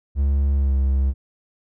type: tone with pitch glide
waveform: triangle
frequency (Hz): 69.7 to 67.25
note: C#2 to C2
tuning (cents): +10 to +48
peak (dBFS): -14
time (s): 0.15-1.14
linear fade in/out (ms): 50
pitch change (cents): -62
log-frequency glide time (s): 0.54-0.76
effects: none